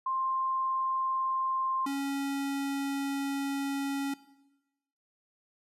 sine / square tone pair in turn, 1053 / 277.4 Hz, C6 / C#4, +11 / +1 cents, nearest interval octave + major seventh, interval 2310 cents, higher first, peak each -28 / -31 dBFS, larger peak first, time 0.06-1.86 / 1.86-4.14 s, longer second, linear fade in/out 5 ms, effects noise-tail reverb RT60 1.0 s tail -18 dB re dry + resampled to 32000 Hz

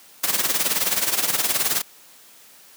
white noise with tremolo, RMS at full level -19 dBFS, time 0.23-1.82 s, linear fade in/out 10 ms, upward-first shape sine, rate 19 Hz, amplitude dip 70%, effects white hiss -49 dBFS RMS until 2.76 s + high-pass 150 Hz 12 dB/octave

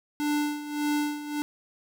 square tone with tremolo, 295.4 Hz, D4, 10 cents sharp, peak -24 dBFS, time 0.2-1.42 s, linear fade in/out 0 ms, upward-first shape sine, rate 1.7 Hz, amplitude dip 75%, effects none

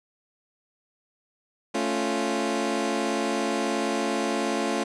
20% pulse chord, A augmented, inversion none, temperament equal, 220 / 277.2 / 349.2 Hz, A3 / C#4 / E#4, 0 / 0 / 0 cents, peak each -24 dBFS, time 1.74-4.84 s, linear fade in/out 10 ms, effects resampled to 22050 Hz

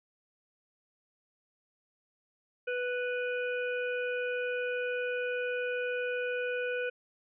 harmonic tone, 493.9 Hz, B4, in tune, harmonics 1 / 3 / 5 / 6, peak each -32 / -36 / -40 / -50 dBFS, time 2.67-6.9 s, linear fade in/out 10 ms, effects none

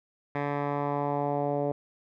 10% pulse tone with low-pass filter sweep, 143.9 Hz, D3, 35 cents flat, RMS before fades -29 dBFS, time 0.35-1.72 s, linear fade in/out 2 ms, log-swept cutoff 1700 to 570 Hz, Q 2.1, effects none

